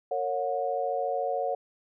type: tone cluster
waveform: sine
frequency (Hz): 460.2 / 554 / 726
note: A#4 / C#5 / F#5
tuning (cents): -22 / -1 / -33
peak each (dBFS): -33 / -30 / -30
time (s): 0.11-1.55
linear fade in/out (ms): 5
effects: none